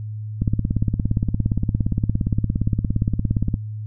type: click train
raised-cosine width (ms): 5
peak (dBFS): -7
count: 55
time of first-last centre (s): 0.42-3.541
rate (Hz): 17.3
effects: noise-tail reverb RT60 0.1 s tail -22 dB re dry + added 107 Hz sine -27 dBFS peak until 3.86 s